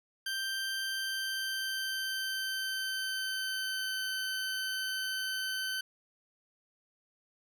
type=tone with pitch glide; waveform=20% pulse; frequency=1568 to 1531.3 Hz; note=G6 to G6; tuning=0 to -41 cents; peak=-28 dBFS; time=0.26-5.81 s; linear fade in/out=5 ms; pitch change=-41 cents; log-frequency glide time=0.79-4.11 s; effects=none